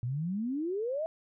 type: exponential sweep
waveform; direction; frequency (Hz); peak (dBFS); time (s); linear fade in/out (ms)
sine; up; 115.5 to 664; -30; 0.03-1.06; 0
effects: none